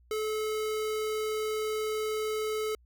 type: tone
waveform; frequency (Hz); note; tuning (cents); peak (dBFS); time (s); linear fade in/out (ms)
square; 431.8; A4; -33; -30; 0.11-2.75; 2
effects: added 60 Hz sine -58 dBFS peak until 2.85 s